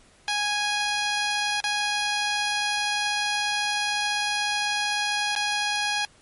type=tone with dropouts; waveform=10% pulse; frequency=828 Hz; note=G#5; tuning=5 cents flat; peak=-15 dBFS; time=0.28-6.05 s; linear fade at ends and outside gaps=1 ms; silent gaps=1.604-1.64 / 5.352-5.361 s; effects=pink hiss -56 dBFS RMS until 6.21 s + MP3 48 kbps